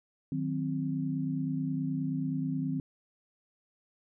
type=chord; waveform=sine; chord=C diminished; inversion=first; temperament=equal; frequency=155.56 / 185 / 261.6 Hz; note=Eb3 / Gb3 / C4; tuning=0 / 0 / 0 cents; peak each=-33 / -38 / -32 dBFS; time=0.32-2.8 s; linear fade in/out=2 ms; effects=none